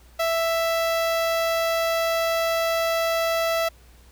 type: tone with notch filter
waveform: sawtooth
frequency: 661 Hz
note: E5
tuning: 5 cents sharp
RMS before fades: -23 dBFS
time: 0.19-3.69 s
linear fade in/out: 10 ms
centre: 8400 Hz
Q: 1.6
effects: added 60 Hz sine -49 dBFS peak until 4.11 s + pink hiss -56 dBFS RMS until 4.11 s